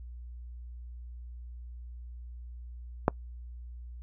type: click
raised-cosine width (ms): 1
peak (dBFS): -7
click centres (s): 3.081
effects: noise-tail reverb RT60 0.1 s tail -25 dB re dry + added 60 Hz sine -41 dBFS peak until 4.02 s